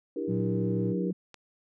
sine chord, E half-diminished seventh, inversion third, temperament just, 296.7 / 329.6 / 395.6 / 474.7 Hz, D4 / E4 / G4 / Bb4, +18 / 0 / +16 / +31 cents, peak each -35 dBFS, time 0.16-1.11 s, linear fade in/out 5 ms
triangle tone, 116.54 Hz, A#2, in tune, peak -29 dBFS, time 0.27-0.95 s, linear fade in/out 50 ms
sine tone with pitch glide, 184.2 to 182.29 Hz, F#3 to F#3, -7 to -26 cents, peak -29 dBFS, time 0.28-1.13 s, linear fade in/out 10 ms, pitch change -19 cents, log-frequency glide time 0.43-0.98 s
click, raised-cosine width 0.2 ms, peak -28 dBFS, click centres 1.343 s
effects none

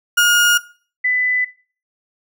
35% pulse / sine tone pair in turn, 1430 / 1999.1 Hz, F6 / B6, +41 / +21 cents, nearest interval tritone, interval 580 cents, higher second, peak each -8 / -14 dBFS, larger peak first, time 0.17-0.58 / 1.04-1.45 s, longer neither, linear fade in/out 10 ms, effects noise-tail reverb RT60 0.4 s tail -19 dB re dry

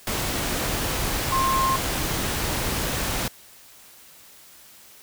sine tone in noise, 1061 Hz, C6, 24 cents sharp, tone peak -20 dBFS, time 1.32-1.76 s, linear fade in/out 2 ms, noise pink, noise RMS -26 dBFS, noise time 0.07-3.28 s, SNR +3 dB, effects white hiss -49 dBFS RMS until 5.02 s

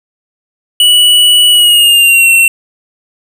square tone with pitch glide, 2944 to 2715 Hz, F#7 to F7, -9 to -50 cents, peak -4 dBFS, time 0.8-2.48 s, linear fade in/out 2 ms, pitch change -141 cents, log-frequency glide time 1.5-2.3 s, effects none

